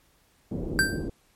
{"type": "low-pass noise", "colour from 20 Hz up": "white", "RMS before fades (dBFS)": -31, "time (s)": [0.51, 1.1], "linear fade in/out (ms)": 5, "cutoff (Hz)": 390, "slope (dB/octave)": 24}
{"type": "tone with exponential decay", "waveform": "square", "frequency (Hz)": 1568, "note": "G6", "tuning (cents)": 0, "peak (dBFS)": -17, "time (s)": [0.79, 1.08], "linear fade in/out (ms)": 0, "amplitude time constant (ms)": 61}
{"effects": ["pink hiss -64 dBFS RMS until 1.35 s", "MP3 64 kbps"]}